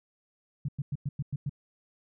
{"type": "tone bursts", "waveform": "sine", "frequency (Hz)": 141, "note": "C#3", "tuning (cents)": 30, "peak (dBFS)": -28, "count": 7, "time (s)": [0.65, 1.495], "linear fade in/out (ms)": 5, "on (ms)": 35, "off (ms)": 100, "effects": []}